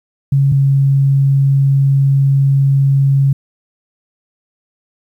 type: tone pair in turn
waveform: sine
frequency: 138.2 / 137.55 Hz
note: C#3 / C#3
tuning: -5 / -13 cents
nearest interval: unison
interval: 8 cents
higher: first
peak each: -8 dBFS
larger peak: neither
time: 0.32-0.52 / 0.52-3.33 s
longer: second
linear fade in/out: 5 ms
effects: 8-bit